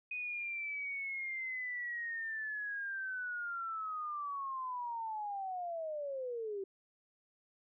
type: linear sweep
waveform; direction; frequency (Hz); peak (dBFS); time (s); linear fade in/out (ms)
sine; down; 2500 to 380; -37; 0.11-6.64; 5
effects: none